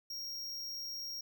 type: tone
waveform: square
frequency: 5588 Hz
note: F8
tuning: in tune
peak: -40 dBFS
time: 0.1-1.21 s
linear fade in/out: 5 ms
effects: none